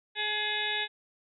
harmonic tone with a mistuned harmonic, 421.5 Hz, G#4, 26 cents sharp, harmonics 1 / 2 / 4 / 5 / 6 / 7 / 8 / 9, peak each -42 / -38 / -34 / -37 / -37 / -40 / -35 / -36 dBFS, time 0.15-0.88 s, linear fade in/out 50 ms, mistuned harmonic 8, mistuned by +46 cents, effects none

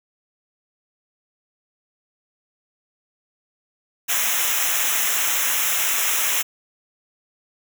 white noise with comb filter, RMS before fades -21 dBFS, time 4.08-6.43 s, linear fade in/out 20 ms, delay 0.22 ms, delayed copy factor -0.95, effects none

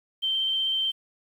sine tone with vibrato, 3123 Hz, G7, 7 cents flat, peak -23 dBFS, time 0.22-0.92 s, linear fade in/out 20 ms, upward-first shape sine, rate 16 Hz, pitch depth 12 cents each way, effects 9-bit

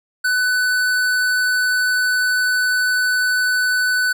sine tone with hard clipping, 1498 Hz, F#6, 21 cents sharp, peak -17 dBFS, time 0.24-4.13 s, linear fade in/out 10 ms, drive 15 dB, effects none

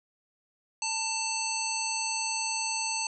harmonic tone, 890 Hz, A5, 20 cents sharp, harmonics 1 / 3 / 5 / 7 / 9, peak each -35 / -35 / -35 / -35 / -35 dBFS, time 0.82-3.07 s, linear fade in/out 2 ms, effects none

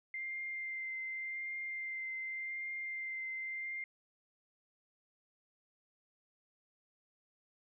sine tone with vibrato, 2093 Hz, C7, in tune, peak -38 dBFS, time 0.14-3.84 s, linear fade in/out 2 ms, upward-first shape triangle, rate 0.87 Hz, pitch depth 16 cents each way, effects none

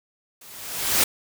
white noise with level ramp, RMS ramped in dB -47 to -17 dBFS, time 0.41-1.04 s, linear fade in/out 5 ms, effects none

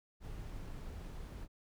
brown noise, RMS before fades -45 dBFS, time 0.2-1.48 s, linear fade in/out 50 ms, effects none

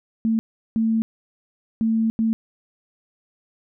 sine tone bursts at uneven times, 223.9 Hz, A3, 30 cents sharp, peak -17 dBFS, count 4, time 0.25-0.39 / 0.76-1.02 / 1.81-2.1 / 2.19-2.33 s, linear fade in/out 0 ms, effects none

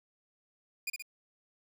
sawtooth tone with echo, 2429 Hz, D#7, 42 cents flat, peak -29 dBFS, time 0.87-0.9 s, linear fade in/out 5 ms, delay 62 ms, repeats 2, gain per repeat -4 dB, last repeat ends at 1.024 s, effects 10-bit

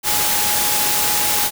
sine tone in noise, 837 Hz, G#5, 13 cents sharp, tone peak -26 dBFS, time 0.03-1.51 s, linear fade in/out 50 ms, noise white, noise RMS -18 dBFS, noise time 0.03-1.51 s, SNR -11 dB, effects none

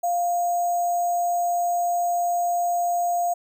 sine tone with sample-and-hold, 698.5 Hz, F5, in tune, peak -20 dBFS, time 0.03-3.34 s, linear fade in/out 10 ms, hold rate 7350 Hz, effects none

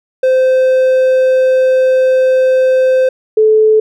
triangle / sine tone pair in turn, 518 / 434.1 Hz, C5 / A4, -17 / -23 cents, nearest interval minor third, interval 306 cents, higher first, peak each -5 dBFS, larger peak neither, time 0.23-3.09 / 3.37-3.8 s, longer first, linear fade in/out 5 ms, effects none

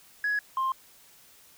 sine tone pair in turn, 1676 / 1055.8 Hz, G#6 / C6, +15 / +15 cents, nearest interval minor sixth, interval 800 cents, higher first, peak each -23 dBFS, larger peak neither, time 0.24-0.39 / 0.57-0.72 s, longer neither, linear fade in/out 2 ms, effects tanh soft clip ceiling -22 dBFS + white hiss -56 dBFS RMS until 1.57 s

